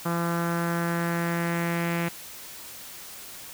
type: tone with low-pass filter sweep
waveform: sawtooth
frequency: 170 Hz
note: F3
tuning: 46 cents flat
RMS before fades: -27 dBFS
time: 0.05-2.09 s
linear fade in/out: 10 ms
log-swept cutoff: 1300 to 2300 Hz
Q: 2.7
effects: white hiss -42 dBFS RMS until 3.53 s